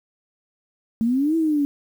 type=exponential two-way sweep; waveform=sine; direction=up then down; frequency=220 to 330.6 to 280.6 Hz; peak=-17 dBFS; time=1.01-1.65 s; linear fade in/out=0 ms; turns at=1.36 s; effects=8-bit